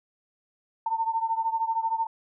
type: beating tone pair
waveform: sine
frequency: 899 / 912 Hz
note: A5 / A#5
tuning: +37 / -38 cents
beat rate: 13 Hz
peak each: -26 / -29 dBFS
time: 0.86-2.07 s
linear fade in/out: 5 ms
effects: none